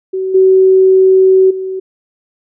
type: tone with level steps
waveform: sine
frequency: 378.2 Hz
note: F#4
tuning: 38 cents sharp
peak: -14 / -4 / -17 dBFS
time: 0.13-1.8 s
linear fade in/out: 10 ms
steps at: 0.34 / 1.5 s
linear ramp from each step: 10 ms
effects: none